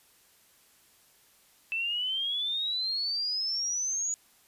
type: exponential sweep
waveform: sine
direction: up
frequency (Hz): 2637 to 6850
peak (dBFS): -28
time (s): 1.72-4.14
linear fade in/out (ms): 0
effects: white hiss -62 dBFS RMS until 4.47 s + resampled to 32000 Hz

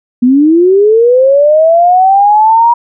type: linear sweep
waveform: sine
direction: up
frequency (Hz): 238.6 to 955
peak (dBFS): -3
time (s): 0.22-2.74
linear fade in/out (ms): 10
effects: none

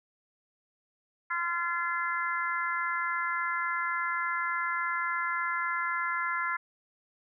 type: harmonic tone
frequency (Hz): 343.5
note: F4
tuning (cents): -29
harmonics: 3 / 4 / 5 / 6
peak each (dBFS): -34 / -32 / -34 / -36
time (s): 1.3-6.57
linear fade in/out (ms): 10
effects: none

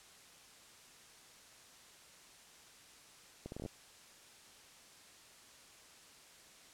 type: accelerating click train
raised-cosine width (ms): 2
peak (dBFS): -30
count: 8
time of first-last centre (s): 3.46-3.661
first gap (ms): 61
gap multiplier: 0.73
effects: white hiss -59 dBFS RMS until 6.73 s + low-pass 9000 Hz 12 dB/octave

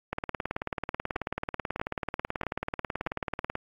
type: two click trains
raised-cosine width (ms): 0.5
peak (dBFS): -17 / -15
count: 4 / 64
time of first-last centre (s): 1.16-3.071 / 0.13-3.554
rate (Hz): 1.57 / 18.4
effects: AAC 48 kbps

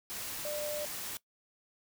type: tone in noise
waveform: sine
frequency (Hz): 596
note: D5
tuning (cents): +25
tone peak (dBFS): -35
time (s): 0.45-0.85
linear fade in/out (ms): 0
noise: white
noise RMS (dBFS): -40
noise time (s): 0.1-1.17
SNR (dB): +2
effects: noise-tail reverb RT60 0.1 s tail -20 dB re dry

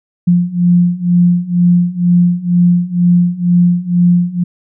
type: beating tone pair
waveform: sine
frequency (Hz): 174.61 / 176.71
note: F3 / F3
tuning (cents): 0 / +21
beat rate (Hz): 2.1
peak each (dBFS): -12 / -10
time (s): 0.27-4.44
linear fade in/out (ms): 10
effects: none

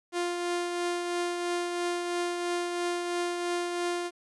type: tone with tremolo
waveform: sawtooth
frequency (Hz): 350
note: F4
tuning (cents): +4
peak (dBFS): -23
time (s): 0.12-4.11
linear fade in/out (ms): 50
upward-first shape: triangle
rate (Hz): 3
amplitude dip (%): 40
effects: resampled to 24000 Hz + 10-bit

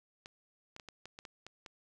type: clicks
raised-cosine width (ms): 0.2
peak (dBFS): -30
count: 9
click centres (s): 0.259 / 0.764 / 0.798 / 0.887 / 1.056 / 1.189 / 1.252 / 1.466 / 1.662
effects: none

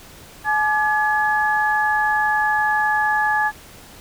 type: tone cluster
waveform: sine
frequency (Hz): 852 / 1185 / 1697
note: G#5 / D6 / G#6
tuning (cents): +44 / +15 / +37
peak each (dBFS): -19 / -28 / -19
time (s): 0.44-3.52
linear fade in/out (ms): 50
effects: pink hiss -43 dBFS RMS until 4 s

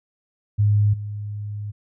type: tone with level steps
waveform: sine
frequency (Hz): 103.83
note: G#2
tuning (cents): 0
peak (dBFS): -14 / -27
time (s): 0.58-1.72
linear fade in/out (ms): 20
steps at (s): 0.93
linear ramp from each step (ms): 10
effects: none

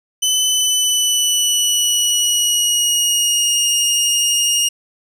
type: tone with pitch glide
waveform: 20% pulse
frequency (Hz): 3017 to 2848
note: F#7 to F7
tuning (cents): +33 to +33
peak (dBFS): -8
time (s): 0.22-4.69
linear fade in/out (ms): 10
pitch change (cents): -100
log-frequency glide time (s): 0.46-3.65
effects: none

